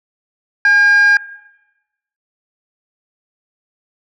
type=tone with frequency modulation; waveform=sine; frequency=1619 Hz; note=G#6; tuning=45 cents flat; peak=-5 dBFS; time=0.65-1.17 s; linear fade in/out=2 ms; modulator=778 Hz; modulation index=0.24; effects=noise-tail reverb RT60 1.0 s tail -19 dB re dry + tanh soft clip ceiling -6 dBFS